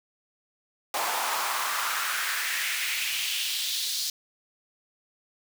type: noise with high-pass filter sweep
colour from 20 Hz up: pink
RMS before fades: -29 dBFS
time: 0.94-4.1 s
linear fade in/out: 2 ms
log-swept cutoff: 740 to 4500 Hz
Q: 2.6
effects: none